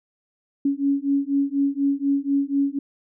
sine beating tone pair, 277.2 / 281.3 Hz, C#4 / C#4, 0 / +26 cents, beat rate 4.1 Hz, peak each -22 dBFS, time 0.65-2.79 s, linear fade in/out 5 ms, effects none

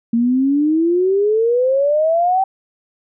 sine exponential sweep, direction up, 228.3 to 779 Hz, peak -12 dBFS, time 0.13-2.44 s, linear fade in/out 5 ms, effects none

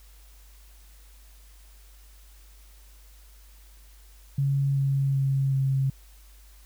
sine tone with pitch steps, 138.59 / 137.32 / 136.05 / 134.8 Hz, C#3 / C#3 / C#3 / C#3, 0 / -16 / -32 / -48 cents, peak -21 dBFS, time 4.38-5.9 s, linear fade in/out 5 ms, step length 380 ms, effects added 50 Hz sine -49 dBFS peak until 6.65 s + white hiss -58 dBFS RMS until 6.65 s

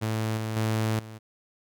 sawtooth tone with level steps, 110 Hz, A2, in tune, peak -22 / -25 / -20 / -36 dBFS, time 0.01-1.19 s, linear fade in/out 20 ms, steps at 0.37 / 0.56 / 0.99 s, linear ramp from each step 5 ms, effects none

